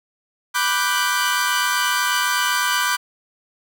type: chord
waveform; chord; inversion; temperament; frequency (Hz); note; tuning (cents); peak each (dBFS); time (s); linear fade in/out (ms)
sawtooth; G major seventh; first; equal; 987.8 / 1174.7 / 1480 / 1568; B5 / D6 / F#6 / G6; 0 / 0 / 0 / 0; -20; 0.54-2.97; 20
effects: none